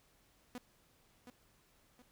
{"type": "tone with echo", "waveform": "sawtooth", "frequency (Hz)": 246.9, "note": "B3", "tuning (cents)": 0, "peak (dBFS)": -39, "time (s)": [0.55, 0.58], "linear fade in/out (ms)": 0, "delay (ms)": 720, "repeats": 2, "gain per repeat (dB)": -8, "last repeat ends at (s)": 2.02, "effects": ["pink hiss -70 dBFS RMS until 2.11 s"]}